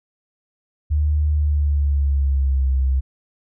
sine tone with pitch glide, 74.9 to 65.96 Hz, D2 to C2, +35 to +15 cents, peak -15 dBFS, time 0.9-3.01 s, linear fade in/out 20 ms, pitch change -220 cents, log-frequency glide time 1.36-2.7 s, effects none

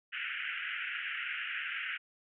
pink band-pass noise, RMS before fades -38 dBFS, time 0.12-1.98 s, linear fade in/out 20 ms, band 1400 to 3000 Hz, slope 96 dB/octave, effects none

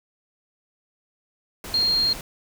sine tone in noise, 4219 Hz, C8, 14 cents sharp, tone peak -18 dBFS, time 1.74-2.13 s, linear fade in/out 2 ms, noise pink, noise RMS -36 dBFS, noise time 1.64-2.21 s, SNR +15 dB, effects none

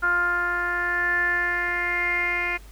10% pulse tone with low-pass filter sweep, 351.1 Hz, F4, 9 cents sharp, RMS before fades -24 dBFS, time 0.02-2.58 s, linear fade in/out 20 ms, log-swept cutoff 1400 to 2300 Hz, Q 9.2, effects added 50 Hz sine -42 dBFS peak until 2.71 s + pink hiss -52 dBFS RMS until 2.71 s

